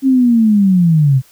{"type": "linear sweep", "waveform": "sine", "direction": "down", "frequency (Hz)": [272.5, 126], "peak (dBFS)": -7, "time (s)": [0.02, 1.22], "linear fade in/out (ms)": 50, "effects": ["white hiss -48 dBFS RMS until 1.31 s"]}